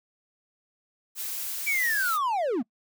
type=noise; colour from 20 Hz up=blue; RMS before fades=-33 dBFS; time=1.15-2.19 s; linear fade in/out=50 ms
type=linear sweep; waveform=triangle; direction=down; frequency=2340 to 200.4 Hz; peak=-22 dBFS; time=1.66-2.63 s; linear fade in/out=20 ms
effects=noise-tail reverb RT60 0.1 s tail -25 dB re dry